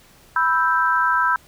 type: chord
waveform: sine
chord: E minor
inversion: second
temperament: equal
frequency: 987.8 / 1318.5 / 1568 Hz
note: B5 / E6 / G6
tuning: 0 / 0 / 0 cents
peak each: -20 dBFS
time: 0.36-1.36 s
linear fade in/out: 2 ms
effects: pink hiss -51 dBFS RMS until 1.47 s